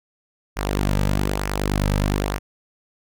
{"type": "tone with flanger", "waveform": "sawtooth", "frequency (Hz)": 49.69, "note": "G1", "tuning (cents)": 24, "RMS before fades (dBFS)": -22, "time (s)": [0.56, 2.39], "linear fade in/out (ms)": 20, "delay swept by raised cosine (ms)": [0.25, 2.85], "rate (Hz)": 1.1, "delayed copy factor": -0.55, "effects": []}